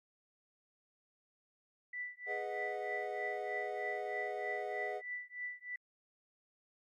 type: tone with tremolo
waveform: sine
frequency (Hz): 1975.5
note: B6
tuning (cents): 0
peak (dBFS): -37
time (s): 1.93-5.76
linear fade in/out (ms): 5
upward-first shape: triangle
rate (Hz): 3.2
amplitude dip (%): 100
type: chord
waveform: triangle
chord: G# minor seventh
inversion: none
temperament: equal with one note detuned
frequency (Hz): 415.3 / 493.9 / 622.3 / 732.8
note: G#4 / B4 / D#5 / F#5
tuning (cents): 0 / 0 / 0 / -17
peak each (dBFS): -41 / -44 / -42 / -40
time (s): 2.26-5.02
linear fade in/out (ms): 50
effects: Opus 48 kbps